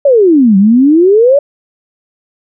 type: exponential two-way sweep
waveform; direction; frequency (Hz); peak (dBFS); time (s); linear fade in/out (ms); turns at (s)
sine; down then up; 587.3 to 188.1 to 587.3; -3; 0.05-1.39; 5; 0.57
effects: none